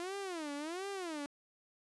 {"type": "tone with vibrato", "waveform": "sawtooth", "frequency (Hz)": 337.7, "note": "E4", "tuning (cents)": 42, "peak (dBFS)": -35, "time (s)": [0, 1.26], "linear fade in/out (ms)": 0, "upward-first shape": "sine", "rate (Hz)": 1.4, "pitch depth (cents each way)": 290, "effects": ["resampled to 24000 Hz", "11-bit"]}